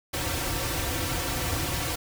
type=noise with comb filter; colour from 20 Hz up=pink; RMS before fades=-29 dBFS; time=0.13-1.96 s; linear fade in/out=10 ms; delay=4.8 ms; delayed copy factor=-0.95; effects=none